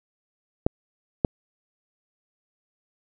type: clicks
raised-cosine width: 2 ms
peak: -5 dBFS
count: 2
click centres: 0.665 / 1.248 s
effects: none